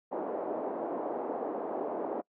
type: band-pass noise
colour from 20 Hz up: white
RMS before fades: -35 dBFS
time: 0.11-2.22 s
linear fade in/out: 20 ms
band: 280 to 740 Hz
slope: 24 dB/octave
effects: noise-tail reverb RT60 0.1 s tail -25 dB re dry